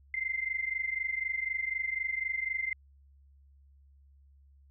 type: tone pair together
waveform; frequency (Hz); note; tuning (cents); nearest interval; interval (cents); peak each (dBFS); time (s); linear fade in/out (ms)
sine; 2069 / 2093; C7 / C7; -20 / 0; unison; 20; -34 / -33; 0.14-2.73; 2
effects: added 69 Hz sine -57 dBFS peak until 4.7 s